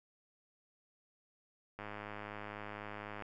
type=click train; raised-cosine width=0.5 ms; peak=-29 dBFS; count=150; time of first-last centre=1.79-3.223 s; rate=104 Hz; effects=none

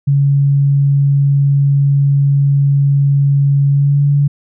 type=tone with pitch glide; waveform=sine; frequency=140.3 to 142.75 Hz; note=C#3 to D3; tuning=+21 to -49 cents; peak=-8 dBFS; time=0.07-4.28 s; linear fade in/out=10 ms; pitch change=+30 cents; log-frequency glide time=3.69-4.03 s; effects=none

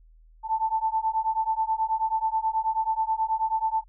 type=beating tone pair; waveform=sine; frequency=880 / 889.3 Hz; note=A5 / A5; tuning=0 / +18 cents; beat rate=9.3 Hz; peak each=-26 dBFS; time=0.43-3.84 s; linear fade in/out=50 ms; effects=added 40 Hz sine -51 dBFS peak until 3.88 s

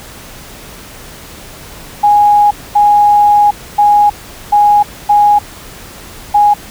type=tone bursts at uneven times; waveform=sine; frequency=827 Hz; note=G#5; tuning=8 cents flat; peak=-4 dBFS; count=6; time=2.03-2.51 / 2.75-3.51 / 3.78-4.1 / 4.52-4.83 / 5.09-5.39 / 6.34-6.54 s; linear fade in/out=10 ms; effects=pink hiss -32 dBFS RMS until 6.7 s

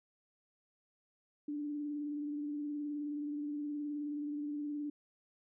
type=tone with vibrato; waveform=sine; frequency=293.7 Hz; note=D4; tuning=in tune; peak=-36 dBFS; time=1.48-4.9 s; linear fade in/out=5 ms; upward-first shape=triangle; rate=19 Hz; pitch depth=34 cents each way; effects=none

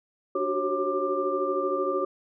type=tone cluster; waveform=sine; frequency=294.4 / 369.6 / 382.6 / 545 / 1187 Hz; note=D4 / F#4 / G4 / C#5 / D6; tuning=+4 / -2 / -42 / -29 / +18 cents; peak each=-35 / -30 / -31 / -29 / -30 dBFS; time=0.35-2.05 s; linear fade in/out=5 ms; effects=none

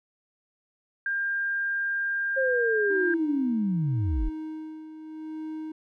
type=tone; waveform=sine; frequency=1600 Hz; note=G6; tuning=35 cents sharp; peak=-25 dBFS; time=1.06-3.14 s; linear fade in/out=2 ms
type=linear sweep; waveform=sine; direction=down; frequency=541 to 30.87 Hz; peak=-23 dBFS; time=2.36-4.3 s; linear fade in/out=20 ms
type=tone with tremolo; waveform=triangle; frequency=313.2 Hz; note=D#4; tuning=11 cents sharp; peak=-30 dBFS; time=2.9-5.72 s; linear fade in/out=5 ms; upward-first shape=sine; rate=0.86 Hz; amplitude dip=60%
effects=none

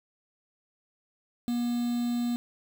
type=tone with quantisation; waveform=triangle; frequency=240 Hz; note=B3; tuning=49 cents flat; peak=-24 dBFS; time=1.48-2.36 s; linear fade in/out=0 ms; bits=7; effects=none

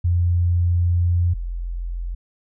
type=tone pair in turn; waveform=sine; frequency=87.31 / 43.22 Hz; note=F2 / F1; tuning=0 / -17 cents; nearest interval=octave; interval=1217 cents; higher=first; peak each=-15 / -24 dBFS; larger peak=first; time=0.04-1.34 / 1.34-2.15 s; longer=first; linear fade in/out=10 ms; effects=none

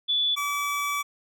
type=tone pair in turn; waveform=sine / 25% pulse; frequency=3456 / 1149.6 Hz; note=A7 / D6; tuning=-32 / -37 cents; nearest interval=octave + perfect fifth; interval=1905 cents; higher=first; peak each=-21 / -22 dBFS; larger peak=first; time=0.08-0.36 / 0.36-1.03 s; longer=second; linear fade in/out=20 ms; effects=none

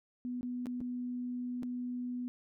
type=tone with dropouts; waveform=sine; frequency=246.9 Hz; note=B3; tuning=in tune; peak=-35 dBFS; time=0.25-2.28 s; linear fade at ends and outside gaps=0 ms; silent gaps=0.41-0.43 / 0.658-0.668 / 0.805-0.813 / 1.625-1.632 s; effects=none

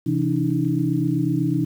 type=tone cluster; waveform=sine; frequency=132.2 / 167 / 288.2 / 316.2 Hz; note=C3 / E3 / D4 / D#4; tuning=+18 / +23 / -33 / +28 cents; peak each=-24 dBFS; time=0.06-1.65 s; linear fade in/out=10 ms; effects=8-bit

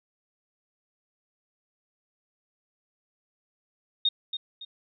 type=tone with echo; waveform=sine; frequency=3698 Hz; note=A#7; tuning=15 cents flat; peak=-20 dBFS; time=4.05-4.09 s; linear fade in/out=5 ms; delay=280 ms; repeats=2; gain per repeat=-9 dB; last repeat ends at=4.65 s; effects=none

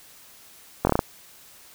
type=slowing click train; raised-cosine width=1 ms; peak=-5 dBFS; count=6; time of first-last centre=0.85-0.992 s; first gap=21 ms; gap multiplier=1.15; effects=white hiss -50 dBFS RMS until 1.74 s

